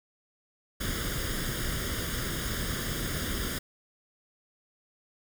pink noise with comb filter, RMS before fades -32 dBFS, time 0.8-3.59 s, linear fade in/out 10 ms, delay 0.59 ms, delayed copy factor +0.75, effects none

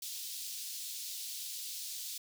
pink high-pass noise, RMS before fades -42 dBFS, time 0.02-2.18 s, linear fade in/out 5 ms, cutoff 3600 Hz, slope 24 dB/octave, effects none

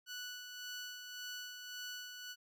15% pulse tone with tremolo, 1480 Hz, F#6, in tune, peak -36 dBFS, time 0.06-2.36 s, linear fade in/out 50 ms, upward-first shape sine, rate 1.8 Hz, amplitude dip 45%, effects none

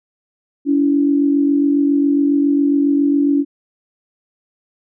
sine tone pair together, 284 / 331.3 Hz, C#4 / E4, +42 / +9 cents, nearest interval minor third, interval 267 cents, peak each -12 / -20 dBFS, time 0.65-3.45 s, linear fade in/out 50 ms, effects none

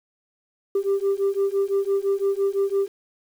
sine beating tone pair, 392 / 397.9 Hz, G4 / G4, 0 / +26 cents, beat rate 5.9 Hz, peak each -21 dBFS, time 0.75-2.88 s, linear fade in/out 5 ms, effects tanh soft clip ceiling -16 dBFS + 8-bit

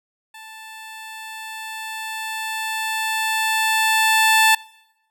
15% pulse tone with level ramp, 880 Hz, A5, in tune, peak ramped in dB -32 to -5 dBFS, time 0.34-4.55 s, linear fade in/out 5 ms, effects noise-tail reverb RT60 0.9 s tail -24 dB re dry

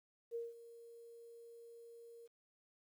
sine tone with ADSR envelope, 466.2 Hz, A#4, in tune, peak -38 dBFS, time 0.31-2.28 s, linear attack 41 ms, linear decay 180 ms, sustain -16 dB, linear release 23 ms, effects 12-bit

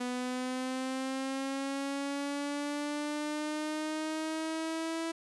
sawtooth linear sweep, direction up, 246.9 to 329.6 Hz, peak -29 dBFS, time 0-5.12 s, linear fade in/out 10 ms, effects resampled to 24000 Hz + 10-bit

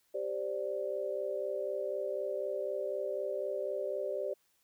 sine chord, G suspended fourth, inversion none, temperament equal, 392 / 523.3 / 587.3 Hz, G4 / C5 / D5, 0 / 0 / 0 cents, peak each -38 / -38 / -36 dBFS, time 0.14-4.34 s, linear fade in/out 10 ms, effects white hiss -73 dBFS RMS until 4.63 s

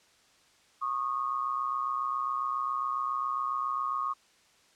sine tone pair together, 1100 / 1227.3 Hz, C#6 / D#6, -14 / -24 cents, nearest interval major second, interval 190 cents, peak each -31 / -32 dBFS, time 0.81-4.14 s, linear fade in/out 20 ms, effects white hiss -63 dBFS RMS until 4.75 s + low-pass 7000 Hz 12 dB/octave

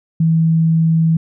sine tone, 162.6 Hz, E3, 23 cents flat, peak -10 dBFS, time 0.2-1.17 s, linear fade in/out 5 ms, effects none

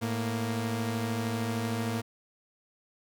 sawtooth tone pair together, 110 / 233.1 Hz, A2 / A#3, 0 / 0 cents, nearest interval octave + minor second, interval 1300 cents, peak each -28 dBFS, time 0.01-2.02 s, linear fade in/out 20 ms, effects none

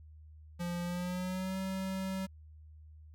square tone with pitch glide, 174.3 to 190.08 Hz, F3 to F#3, -3 to +47 cents, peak -35 dBFS, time 0.59-2.27 s, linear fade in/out 20 ms, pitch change +150 cents, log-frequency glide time 0.83-1.57 s, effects added 77 Hz sine -51 dBFS peak until 3.14 s

